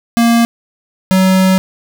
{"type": "tone pair in turn", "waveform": "square", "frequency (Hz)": [233.1, 188.15], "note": ["A#3", "F#3"], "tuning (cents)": [0, 29], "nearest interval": "major third", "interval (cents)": 371, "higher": "first", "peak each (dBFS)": -8, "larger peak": "neither", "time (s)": [[0.17, 0.45], [1.11, 1.58]], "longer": "second", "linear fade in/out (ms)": 0, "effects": []}